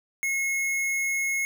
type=tone; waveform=square; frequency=2171 Hz; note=C#7; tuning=37 cents flat; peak=-25 dBFS; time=0.23-1.45 s; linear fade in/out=0 ms; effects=none